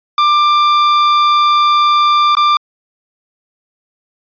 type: tone with dropouts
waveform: 45% pulse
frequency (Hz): 1186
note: D6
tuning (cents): +17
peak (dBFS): -8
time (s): 0.18-2.57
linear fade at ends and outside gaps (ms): 2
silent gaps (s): 2.352-2.369
effects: resampled to 11025 Hz